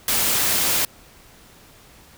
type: noise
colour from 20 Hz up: white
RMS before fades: -20 dBFS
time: 0.08-0.85 s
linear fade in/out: 2 ms
effects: pink hiss -49 dBFS RMS until 2.17 s